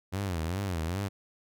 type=tone with vibrato; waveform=sawtooth; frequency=89.3 Hz; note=F2; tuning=39 cents sharp; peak=-26 dBFS; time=0.12-1.09 s; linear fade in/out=20 ms; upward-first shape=sine; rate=2.5 Hz; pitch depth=210 cents each way; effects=none